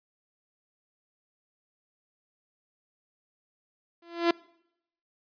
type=tone with exponential growth; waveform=sawtooth; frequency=340.2 Hz; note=F4; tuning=45 cents flat; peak=-14 dBFS; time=4.02-4.31 s; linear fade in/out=5 ms; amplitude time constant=63 ms; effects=noise-tail reverb RT60 0.8 s tail -24 dB re dry + resampled to 11025 Hz